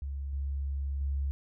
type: tone with level steps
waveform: sine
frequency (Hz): 69.3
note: C#2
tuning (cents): 0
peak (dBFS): -33 / -30 / -28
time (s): 0.02-1.31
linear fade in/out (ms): 0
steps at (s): 0.33 / 1.01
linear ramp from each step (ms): 2
effects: none